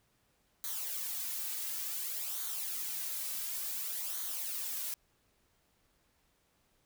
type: noise with flanger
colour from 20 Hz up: blue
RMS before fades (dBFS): -38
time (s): 0.64-4.94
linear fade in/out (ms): 0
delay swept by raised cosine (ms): 0.38 to 2.88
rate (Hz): 0.56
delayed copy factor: -0.6
effects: pink hiss -73 dBFS RMS until 6.85 s